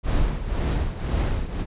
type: noise with tremolo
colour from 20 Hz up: brown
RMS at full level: -20 dBFS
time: 0.03-1.66 s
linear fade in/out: 50 ms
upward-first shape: triangle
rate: 1.9 Hz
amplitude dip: 75%
effects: resampled to 8000 Hz